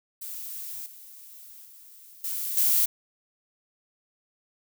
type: noise with level steps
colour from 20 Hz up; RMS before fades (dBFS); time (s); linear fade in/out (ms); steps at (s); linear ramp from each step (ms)
violet; -37 / -47 / -50 / -31 / -22; 0.21-2.86; 10; 0.86 / 1.65 / 2.24 / 2.57; 2
effects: none